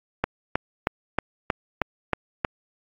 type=click train; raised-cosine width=0.5 ms; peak=-6 dBFS; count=8; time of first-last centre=0.24-2.448 s; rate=3.17 Hz; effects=AAC 48 kbps